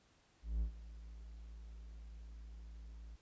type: tone with ADSR envelope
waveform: triangle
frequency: 55.5 Hz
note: A1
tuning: 16 cents sharp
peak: -30 dBFS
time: 0.42-3.16 s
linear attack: 190 ms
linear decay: 100 ms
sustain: -17 dB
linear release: 8 ms
effects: pink hiss -71 dBFS RMS until 3.21 s + resampled to 16000 Hz